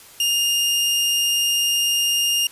sawtooth tone, 2822 Hz, F7, 17 cents sharp, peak -14 dBFS, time 0.2-2.47 s, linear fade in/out 2 ms, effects white hiss -45 dBFS RMS until 2.51 s + resampled to 32000 Hz

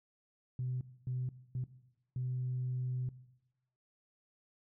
sine tone bursts at uneven times, 126.6 Hz, B2, 43 cents sharp, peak -33 dBFS, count 4, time 0.59-0.81 / 1.07-1.29 / 1.55-1.64 / 2.16-3.09 s, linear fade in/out 2 ms, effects noise-tail reverb RT60 0.9 s tail -17 dB re dry + tanh soft clip ceiling -29 dBFS

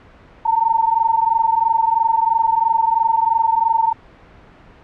sine tone pair together, 895 / 918 Hz, A5 / A#5, +29 / -27 cents, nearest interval unison, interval 44 cents, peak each -16 dBFS, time 0.45-3.93 s, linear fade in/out 10 ms, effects pink hiss -45 dBFS RMS until 4.83 s + low-pass 2000 Hz 12 dB/octave

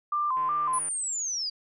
sine tone with vibrato, 1108.7 Hz, C#6, in tune, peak -24 dBFS, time 0.12-0.79 s, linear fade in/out 5 ms, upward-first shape square, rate 2.7 Hz, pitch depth 120 cents each way
click train, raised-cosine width 0.5 ms, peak -32 dBFS, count 81, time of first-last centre 0.37-0.886 s, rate 155 Hz
sine linear sweep, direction down, 10200 to 4699 Hz, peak -28 dBFS, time 0.73-1.5 s, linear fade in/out 10 ms
effects none

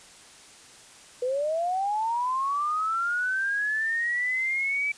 sine linear sweep, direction up, 485.5 to 2314 Hz, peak -24 dBFS, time 1.22-4.92 s, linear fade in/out 5 ms, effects white hiss -50 dBFS RMS until 4.97 s + resampled to 22050 Hz

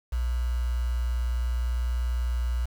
sine tone with quantisation, 60.3 Hz, B1, 41 cents flat, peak -24 dBFS, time 0.12-2.66 s, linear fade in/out 10 ms, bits 7, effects none

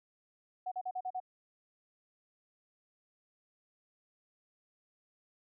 sine tone bursts, 740 Hz, F#5, in tune, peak -34 dBFS, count 6, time 0.66-1.202 s, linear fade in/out 10 ms, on 57 ms, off 40 ms, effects none

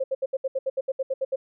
sine tone bursts, 532 Hz, C5, 29 cents sharp, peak -22 dBFS, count 13, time 0-1.36 s, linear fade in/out 10 ms, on 40 ms, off 70 ms, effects none

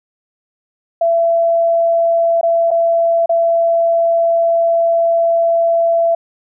sine tone with dropouts, 671 Hz, E5, 31 cents sharp, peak -10 dBFS, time 1.01-6.15 s, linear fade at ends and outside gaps 5 ms, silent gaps 2.412-2.43 / 2.707-2.713 / 3.26-3.293 s, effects none

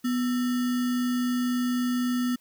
sine tone with sample-and-hold, 246.9 Hz, B3, in tune, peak -23 dBFS, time 0.04-2.36 s, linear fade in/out 10 ms, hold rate 1575 Hz, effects white hiss -64 dBFS RMS until 2.4 s

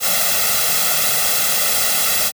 white noise with comb filter, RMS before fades -17 dBFS, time 0-2.32 s, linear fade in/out 50 ms, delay 1.5 ms, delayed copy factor +1, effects high-pass 150 Hz 12 dB/octave

